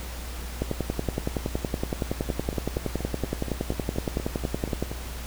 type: two click trains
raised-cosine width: 2 ms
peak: -12 / -19 dBFS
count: 46 / 12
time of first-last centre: 0.62-4.826 / 2.29-4.915 s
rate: 10.7 / 4.19 Hz
effects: added 60 Hz sine -34 dBFS peak until 5.26 s + pink hiss -40 dBFS RMS until 5.26 s